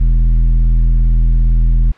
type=tone with tanh clipping; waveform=triangle; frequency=41.2 Hz; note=E1; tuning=in tune; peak=-9 dBFS; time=0-1.92 s; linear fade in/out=10 ms; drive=13 dB; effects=white hiss -43 dBFS RMS until 1.97 s + low-pass 2000 Hz 12 dB/octave